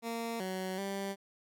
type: tone with pitch steps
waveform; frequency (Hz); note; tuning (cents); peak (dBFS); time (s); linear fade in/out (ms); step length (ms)
15% pulse; 230.7 / 187.2 / 196.7; A#3 / F#3 / G3; -18 / +20 / +6; -29; 0.02-1.16; 50; 380
effects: none